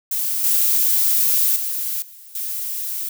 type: noise with level steps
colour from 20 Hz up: violet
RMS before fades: -22 / -17 / -24 / -42 / -26 dBFS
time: 0.11-3.09 s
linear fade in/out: 5 ms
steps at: 0.44 / 1.56 / 2.02 / 2.35 s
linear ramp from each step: 2 ms
effects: none